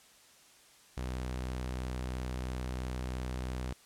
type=tone; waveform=sawtooth; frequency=63 Hz; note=B1; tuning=35 cents sharp; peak=-31 dBFS; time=0.97-3.73 s; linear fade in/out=5 ms; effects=white hiss -60 dBFS RMS until 3.85 s + low-pass 10000 Hz 12 dB/octave